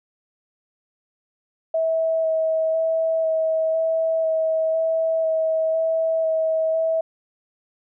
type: tone with vibrato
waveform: sine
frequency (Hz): 645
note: E5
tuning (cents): -38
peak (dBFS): -18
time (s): 1.74-7.01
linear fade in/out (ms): 5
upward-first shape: square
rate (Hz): 1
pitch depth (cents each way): 10
effects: none